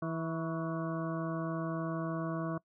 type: harmonic tone with a mistuned harmonic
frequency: 163.4 Hz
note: E3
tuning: 15 cents flat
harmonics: 1 / 2 / 3 / 4 / 6 / 7 / 8 / 9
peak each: -36 / -38 / -48 / -40 / -52 / -42 / -52 / -49 dBFS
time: 0.02-2.58 s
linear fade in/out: 5 ms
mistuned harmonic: 7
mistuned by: -41 cents
effects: noise-tail reverb RT60 0.1 s tail -22 dB re dry